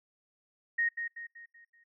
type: tone with echo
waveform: sine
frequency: 1864.7 Hz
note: A#6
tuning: in tune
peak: -26 dBFS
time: 0.78-0.89 s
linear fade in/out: 10 ms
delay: 190 ms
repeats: 5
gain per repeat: -7 dB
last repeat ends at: 1.84 s
effects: noise-tail reverb RT60 0.2 s tail -25 dB re dry